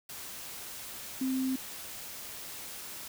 sine tone in noise, 261.6 Hz, C4, in tune, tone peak -28 dBFS, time 1.21-1.56 s, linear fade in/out 5 ms, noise white, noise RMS -43 dBFS, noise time 0.09-3.08 s, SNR +12 dB, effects none

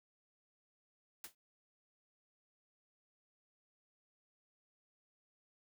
white noise with exponential decay, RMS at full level -43 dBFS, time 1.24-1.35 s, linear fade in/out 2 ms, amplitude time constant 22 ms, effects none

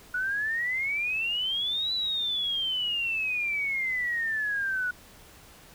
sine exponential two-way sweep, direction up then down, 1457 to 3996 to 1457 Hz, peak -26 dBFS, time 0.14-4.91 s, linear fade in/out 5 ms, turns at 1.93 s, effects pink hiss -52 dBFS RMS until 5.74 s

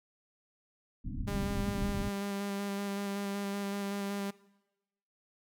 pink low-pass noise, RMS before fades -36 dBFS, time 1.04-2.1 s, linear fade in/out 20 ms, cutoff 290 Hz, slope 96 dB/octave
sawtooth tone with vibrato, 200 Hz, G3, 35 cents sharp, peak -30 dBFS, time 1.27-4.31 s, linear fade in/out 10 ms, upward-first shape square, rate 5.3 Hz, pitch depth 12 cents each way
effects noise-tail reverb RT60 1.0 s tail -21 dB re dry

